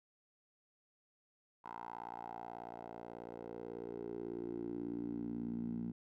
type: tone with band-pass filter sweep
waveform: 10% pulse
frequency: 58.27 Hz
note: A#1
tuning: in tune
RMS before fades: -44 dBFS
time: 1.64-5.92 s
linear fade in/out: 10 ms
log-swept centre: 1000 to 210 Hz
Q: 4.4
effects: none